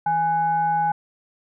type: tone with frequency modulation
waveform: sine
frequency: 830.6 Hz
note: G#5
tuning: in tune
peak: -18 dBFS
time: 0.06-0.92 s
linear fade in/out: 5 ms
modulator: 669 Hz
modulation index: 0.38
effects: none